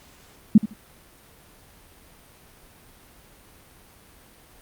sine tone with echo, 213.5 Hz, G#3, 48 cents sharp, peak -7 dBFS, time 0.55-0.58 s, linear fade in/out 5 ms, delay 78 ms, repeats 2, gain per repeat -15 dB, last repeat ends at 0.736 s, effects pink hiss -52 dBFS RMS until 4.61 s + Opus 48 kbps

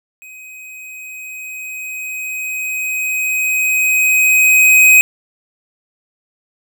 square tone with level ramp, 2519 Hz, D#7, 21 cents sharp, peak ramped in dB -35 to -5 dBFS, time 0.22-5.01 s, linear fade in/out 0 ms, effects none

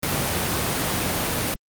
pink noise, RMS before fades -23 dBFS, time 0.03-1.54 s, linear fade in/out 0 ms, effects high-pass 80 Hz 12 dB/octave + Opus 24 kbps

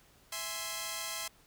5% pulse chord, E augmented, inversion none, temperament equal, 659.3 / 830.6 / 1046.5 Hz, E5 / G#5 / B#5, 0 / 0 / 0 cents, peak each -30 / -32 / -27 dBFS, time 0.32-1.28 s, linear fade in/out 5 ms, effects pink hiss -63 dBFS RMS until 1.46 s

